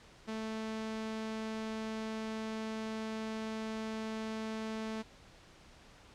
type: tone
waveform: sawtooth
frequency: 220 Hz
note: A3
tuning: in tune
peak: -33 dBFS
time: 0.27-5.03 s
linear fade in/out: 20 ms
effects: pink hiss -58 dBFS RMS until 6.14 s + low-pass 6000 Hz 12 dB/octave